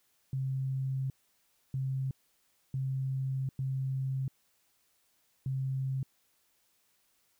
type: tone bursts at uneven times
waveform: sine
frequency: 133.1 Hz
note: C3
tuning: 30 cents sharp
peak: -30 dBFS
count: 5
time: 0.33-1.1 / 1.74-2.11 / 2.74-3.49 / 3.59-4.28 / 5.46-6.03 s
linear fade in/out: 2 ms
effects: white hiss -72 dBFS RMS until 7.39 s